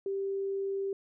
sine tone, 392 Hz, G4, in tune, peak -30 dBFS, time 0.06-0.93 s, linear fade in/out 2 ms, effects none

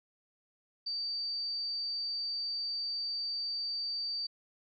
sine tone, 4626 Hz, D8, 27 cents flat, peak -33 dBFS, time 0.86-4.27 s, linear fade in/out 10 ms, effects none

